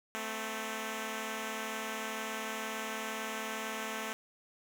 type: tone pair together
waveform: 5% pulse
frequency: 220 / 257.8 Hz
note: A3 / C4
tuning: 0 / -26 cents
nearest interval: minor third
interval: 274 cents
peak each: -26 / -31 dBFS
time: 0.15-4.13 s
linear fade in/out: 0 ms
effects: none